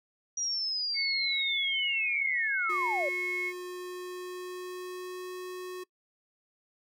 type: linear sweep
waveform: sine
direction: down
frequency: 5790 to 531 Hz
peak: -29 dBFS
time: 0.37-3.09 s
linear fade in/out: 5 ms
type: tone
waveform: sine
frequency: 2178 Hz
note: C#7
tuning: 31 cents flat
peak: -30 dBFS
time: 0.94-3.53 s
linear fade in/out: 50 ms
type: tone with pitch glide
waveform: square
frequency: 360 to 365.4 Hz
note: F#4 to F#4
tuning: -47 to -22 cents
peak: -38 dBFS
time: 2.69-5.84 s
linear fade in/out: 10 ms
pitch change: +25 cents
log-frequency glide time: 3.45-5.31 s
effects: noise-tail reverb RT60 0.1 s tail -23 dB re dry